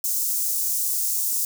white high-pass noise, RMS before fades -24 dBFS, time 0.04-1.45 s, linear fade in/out 2 ms, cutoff 6200 Hz, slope 24 dB/octave, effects none

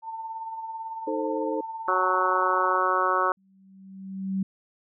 sine tone with tremolo, 897 Hz, A5, 33 cents sharp, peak -30 dBFS, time 0.02-2.8 s, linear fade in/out 50 ms, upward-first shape triangle, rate 18 Hz, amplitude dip 50%
sine chord, A diminished, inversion second, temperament equal with one note detuned, 311.1 / 440 / 526.6 Hz, Eb4 / A4 / C5, 0 / 0 / +11 cents, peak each -30 dBFS, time 1.07-1.61 s, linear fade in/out 5 ms
harmonic tone, 185 Hz, F#3, in tune, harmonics 2 / 3 / 4 / 5 / 6 / 7 / 8, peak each -31 / -30 / -33 / -30 / -25 / -26 / -31 dBFS, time 1.88-3.32 s, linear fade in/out 2 ms
sine tone with exponential growth, 192 Hz, G3, 36 cents flat, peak -22 dBFS, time 3.37-4.43 s, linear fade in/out 5 ms, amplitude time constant 230 ms
effects none

